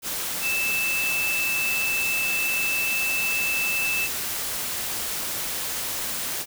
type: tone in noise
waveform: sine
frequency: 2637 Hz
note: E7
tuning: in tune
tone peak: -23 dBFS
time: 0.41-4.09 s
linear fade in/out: 50 ms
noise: white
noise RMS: -29 dBFS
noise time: 0.02-6.46 s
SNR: +3 dB
effects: none